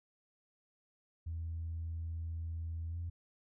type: tone with pitch glide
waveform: sine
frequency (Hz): 82.41 to 85.46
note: E2 to F2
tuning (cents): 0 to -37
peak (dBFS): -36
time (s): 1.26-3.1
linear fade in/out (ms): 10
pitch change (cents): +63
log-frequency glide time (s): 2.89-2.97
effects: tanh soft clip ceiling -33 dBFS